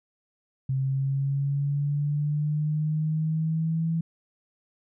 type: linear sweep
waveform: sine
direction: up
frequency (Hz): 132.7 to 164.81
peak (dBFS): -23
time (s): 0.69-4.01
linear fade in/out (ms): 5
effects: none

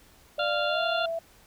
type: tone with pitch glide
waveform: sine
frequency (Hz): 594 to 662.9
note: D5 to E5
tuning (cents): +20 to +10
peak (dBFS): -28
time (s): 0.38-1.19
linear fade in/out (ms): 5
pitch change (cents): +190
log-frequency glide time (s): 0.68-0.83
type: harmonic tone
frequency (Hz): 696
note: F5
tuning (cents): -6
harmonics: 1 / 2 / 4 / 5 / 6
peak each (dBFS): -31 / -30 / -34 / -34 / -40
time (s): 0.39-1.06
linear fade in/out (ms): 5
effects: pink hiss -57 dBFS RMS until 1.46 s

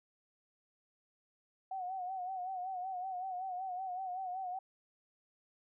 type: tone with vibrato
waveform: sine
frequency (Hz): 743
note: F#5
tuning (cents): +7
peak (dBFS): -37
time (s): 1.71-4.59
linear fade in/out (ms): 5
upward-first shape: sine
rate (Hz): 5.3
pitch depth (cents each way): 66
effects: none

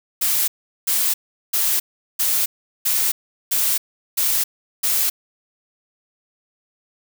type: noise bursts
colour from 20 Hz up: blue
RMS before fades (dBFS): -19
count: 8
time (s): 0.21-5.1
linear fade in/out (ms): 10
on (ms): 270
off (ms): 390
effects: none

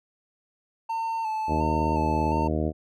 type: tone with vibrato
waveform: triangle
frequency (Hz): 889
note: A5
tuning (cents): +18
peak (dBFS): -24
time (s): 0.89-2.48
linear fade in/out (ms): 10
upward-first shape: square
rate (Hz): 1.4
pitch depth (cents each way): 31
type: harmonic tone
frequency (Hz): 77.78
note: D#2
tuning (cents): 0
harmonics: 1 / 2 / 3 / 4 / 5 / 6 / 7 / 8 / 9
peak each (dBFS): -28 / -31 / -31 / -30 / -34 / -35 / -37 / -34 / -40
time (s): 1.47-2.73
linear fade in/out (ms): 50
effects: none

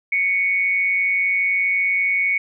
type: tone with amplitude modulation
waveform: sine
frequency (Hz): 2222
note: C#7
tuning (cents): +4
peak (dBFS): -14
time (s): 0.12-2.38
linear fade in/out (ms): 5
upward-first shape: sine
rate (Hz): 185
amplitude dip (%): 50
effects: none

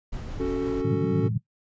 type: noise with tremolo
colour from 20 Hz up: brown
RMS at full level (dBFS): -33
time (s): 0.12-0.82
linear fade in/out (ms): 10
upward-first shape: triangle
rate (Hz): 5.9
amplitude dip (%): 25
type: chord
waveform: triangle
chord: F# minor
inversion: second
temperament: just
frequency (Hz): 277.5 / 370 / 444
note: C#4 / F#4 / A4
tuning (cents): +2 / 0 / +16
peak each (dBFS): -26 / -27 / -26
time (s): 0.39-1.29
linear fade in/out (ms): 20
type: band-pass noise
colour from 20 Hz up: white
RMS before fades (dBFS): -26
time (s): 0.84-1.38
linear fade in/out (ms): 5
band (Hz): 100 to 200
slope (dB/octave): 96
effects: noise-tail reverb RT60 0.1 s tail -17 dB re dry + resampled to 16000 Hz

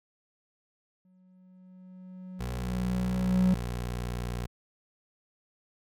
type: tone with exponential growth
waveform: triangle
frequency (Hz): 184.5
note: F#3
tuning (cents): -5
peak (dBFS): -18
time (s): 1.05-3.54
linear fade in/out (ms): 2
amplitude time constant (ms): 540
type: tone with pitch glide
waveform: 20% pulse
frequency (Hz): 61 to 59.85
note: B1 to A#1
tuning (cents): -21 to +46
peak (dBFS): -27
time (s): 2.39-4.47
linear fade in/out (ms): 20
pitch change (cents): -33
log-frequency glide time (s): 3.11-4.3
effects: none

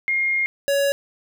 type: tone pair in turn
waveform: sine / square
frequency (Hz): 2132 / 560.6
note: C7 / C#5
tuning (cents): +32 / +19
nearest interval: octave + major seventh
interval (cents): 2313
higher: first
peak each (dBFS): -18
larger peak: neither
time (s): 0.08-0.46 / 0.68-0.92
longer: first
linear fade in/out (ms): 0
effects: none

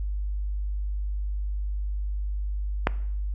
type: click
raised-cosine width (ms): 0.5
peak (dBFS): -5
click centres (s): 2.871
effects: noise-tail reverb RT60 0.7 s tail -19 dB re dry + added 50 Hz sine -26 dBFS peak until 3.34 s

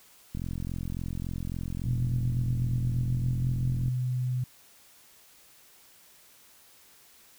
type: click train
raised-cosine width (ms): 5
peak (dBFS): -22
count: 155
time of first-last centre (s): 0.35-3.882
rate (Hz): 43.6
type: tone with pitch glide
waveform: sine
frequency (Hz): 122.4 to 125.99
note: B2 to B2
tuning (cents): -15 to +35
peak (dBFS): -26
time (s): 1.85-4.44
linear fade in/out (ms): 5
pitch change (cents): +50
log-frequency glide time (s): 2.88-3.47
effects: white hiss -57 dBFS RMS until 7.38 s

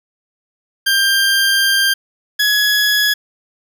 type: tone pair in turn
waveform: 20% pulse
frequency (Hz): 1588 / 1682.4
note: G6 / G#6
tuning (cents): +22 / +22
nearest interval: minor second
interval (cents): 100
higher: second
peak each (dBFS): -7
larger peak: neither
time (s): 0.86-1.94 / 2.39-3.14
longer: first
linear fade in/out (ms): 10
effects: none

